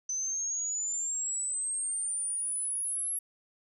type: exponential sweep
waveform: sine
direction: up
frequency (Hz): 6060 to 11270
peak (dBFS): -30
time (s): 0.09-3.19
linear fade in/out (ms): 5
effects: none